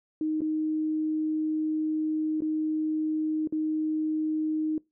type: tone with dropouts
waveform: sine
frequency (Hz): 311.1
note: D#4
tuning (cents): 0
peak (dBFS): -25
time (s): 0.21-4.78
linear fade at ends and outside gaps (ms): 2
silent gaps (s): 0.407-0.417 / 2.406-2.42 / 3.474-3.524
effects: noise-tail reverb RT60 0.2 s tail -23 dB re dry